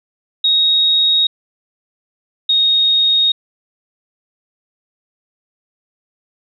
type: tone pair in turn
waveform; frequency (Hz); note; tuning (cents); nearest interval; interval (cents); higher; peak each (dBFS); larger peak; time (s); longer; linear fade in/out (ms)
sine; 3764 / 3732; A#7 / A#7; +16 / +1; unison; 15; first; -10; neither; 0.44-1.27 / 2.49-3.32; neither; 5
effects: none